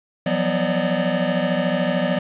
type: tone cluster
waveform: square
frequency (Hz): 172.7 / 186.2 / 247.2 / 572 / 607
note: F3 / F#3 / B3 / D5 / D#5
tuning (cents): -19 / +11 / +2 / -46 / -43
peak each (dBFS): -26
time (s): 0.26-2.19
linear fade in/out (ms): 5
effects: resampled to 8000 Hz + 7-bit